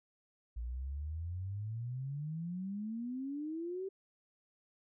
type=exponential sweep; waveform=sine; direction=up; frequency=56.5 to 392 Hz; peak=-37 dBFS; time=0.56-3.89 s; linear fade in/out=10 ms; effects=none